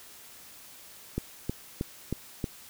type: click train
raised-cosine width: 3 ms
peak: -16 dBFS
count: 5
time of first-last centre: 1.18-2.442 s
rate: 3.17 Hz
effects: white hiss -50 dBFS RMS until 2.69 s